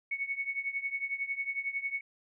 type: tone with tremolo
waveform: sine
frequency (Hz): 2217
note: C#7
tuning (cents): 0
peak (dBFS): -28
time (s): 0.11-2.01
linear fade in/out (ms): 5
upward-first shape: triangle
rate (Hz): 11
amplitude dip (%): 90
effects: none